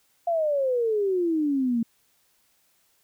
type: exponential sweep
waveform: sine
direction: down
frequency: 698.5 to 225.4 Hz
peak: -21 dBFS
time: 0.27-1.83 s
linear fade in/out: 5 ms
effects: white hiss -66 dBFS RMS until 3.03 s